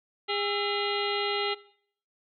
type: harmonic tone with a mistuned harmonic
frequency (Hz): 407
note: G#4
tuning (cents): -35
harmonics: 1 / 2 / 3 / 5 / 6 / 7 / 8 / 9 / 10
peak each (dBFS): -32 / -34 / -36 / -35 / -41 / -35 / -37 / -41 / -37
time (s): 0.28-1.55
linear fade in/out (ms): 20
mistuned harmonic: 3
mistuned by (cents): +150
effects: noise-tail reverb RT60 0.6 s tail -19 dB re dry